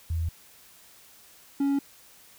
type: tone pair in turn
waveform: sine / triangle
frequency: 82.41 / 279 Hz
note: E2 / C#4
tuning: 0 / +11 cents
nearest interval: octave + major sixth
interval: 2111 cents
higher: second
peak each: -25 / -20 dBFS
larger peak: second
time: 0.1-0.29 / 1.6-1.79 s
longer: neither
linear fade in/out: 5 ms
effects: white hiss -54 dBFS RMS until 2.38 s